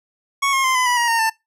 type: tone with pitch steps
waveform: 25% pulse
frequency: 1108.7 / 1074.7 / 1041.6 / 1009.7 / 978.7 / 948.6 / 919.5 / 891.2 Hz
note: C#6 / C6 / C6 / B5 / B5 / A#5 / A#5 / A5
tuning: 0 / +46 / -8 / +38 / -16 / +30 / -24 / +22 cents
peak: -12 dBFS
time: 0.42-1.3 s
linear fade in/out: 10 ms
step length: 110 ms
effects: noise-tail reverb RT60 0.2 s tail -23 dB re dry + low-pass 12000 Hz 12 dB/octave